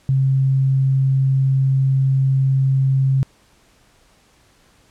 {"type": "tone", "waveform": "sine", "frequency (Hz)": 134.1, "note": "C3", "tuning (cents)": 43, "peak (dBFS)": -13, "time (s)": [0.09, 3.23], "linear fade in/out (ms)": 0, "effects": ["pink hiss -55 dBFS RMS until 4.9 s", "low-pass 10000 Hz 12 dB/octave"]}